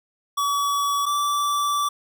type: tone pair in turn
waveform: square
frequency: 1138 / 1161.2 Hz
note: C#6 / D6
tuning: +45 / -20 cents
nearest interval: unison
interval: 35 cents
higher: second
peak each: -21 dBFS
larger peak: neither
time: 0.37-1.06 / 1.06-1.89 s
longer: second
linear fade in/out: 10 ms
effects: none